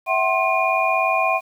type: tone cluster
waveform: sine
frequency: 657 / 754 / 1060 / 2433 Hz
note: E5 / F#5 / C6 / D#7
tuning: -6 / +32 / +22 / -39 cents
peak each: -22 dBFS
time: 0.06-1.41 s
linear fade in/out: 50 ms
effects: 8-bit